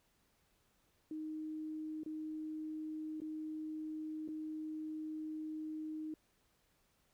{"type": "tone with dropouts", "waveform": "sine", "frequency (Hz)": 311.1, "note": "D#4", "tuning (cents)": 0, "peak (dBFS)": -40, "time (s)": [1.11, 6.14], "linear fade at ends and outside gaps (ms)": 2, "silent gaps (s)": [[2.034, 2.061], [3.203, 3.217], [4.278, 4.286]], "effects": ["pink hiss -75 dBFS RMS until 7.13 s"]}